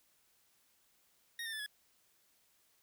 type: tone with pitch steps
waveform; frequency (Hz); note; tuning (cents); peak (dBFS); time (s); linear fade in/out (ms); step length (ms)
25% pulse; 1864.7 / 1804.3 / 1745.9 / 1689.3; A#6 / A6 / A6 / G#6; 0 / +43 / -14 / +29; -36; 1.39-1.662; 2; 68
effects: white hiss -72 dBFS RMS until 2.82 s